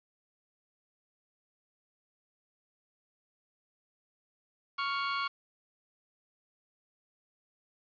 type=tone pair together; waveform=sawtooth; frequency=1113.2 / 1396.9 Hz; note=C#6 / F6; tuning=+7 / 0 cents; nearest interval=major third; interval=393 cents; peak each=-28 / -32 dBFS; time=4.78-5.28 s; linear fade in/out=10 ms; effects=resampled to 11025 Hz + 9-bit